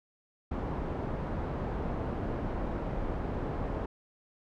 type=low-pass noise; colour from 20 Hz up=pink; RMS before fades=-34 dBFS; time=0.51-3.86 s; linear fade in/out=5 ms; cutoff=880 Hz; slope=12 dB/octave; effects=none